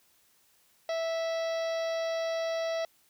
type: harmonic tone with a mistuned harmonic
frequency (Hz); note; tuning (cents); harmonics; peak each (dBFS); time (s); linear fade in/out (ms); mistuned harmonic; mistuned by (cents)
657; E5; -6; 1 / 2 / 3 / 4 / 5 / 6 / 7 / 8 / 9; -29 / -44 / -42 / -49 / -48 / -47 / -50 / -51 / -51; 0.89-2.85; 2; 9; -59
effects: white hiss -66 dBFS RMS until 3.09 s